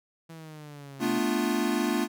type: exponential sweep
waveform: sawtooth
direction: down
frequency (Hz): 165.3 to 128.6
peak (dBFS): -38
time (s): 0.29-1.19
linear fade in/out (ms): 10
type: chord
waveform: square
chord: B half-diminished seventh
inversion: third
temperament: equal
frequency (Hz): 220 / 246.9 / 293.7 / 349.2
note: A3 / B3 / D4 / F4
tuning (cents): 0 / 0 / 0 / 0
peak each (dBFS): -31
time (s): 0.99-2.08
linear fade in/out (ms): 50
effects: none